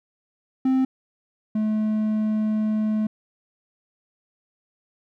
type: tone pair in turn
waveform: triangle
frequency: 261.7 / 215.3 Hz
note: C4 / A3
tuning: 0 / -37 cents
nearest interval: minor third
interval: 337 cents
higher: first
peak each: -15 / -18 dBFS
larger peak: first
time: 0.65-0.85 / 1.55-3.07 s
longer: second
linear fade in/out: 5 ms
effects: none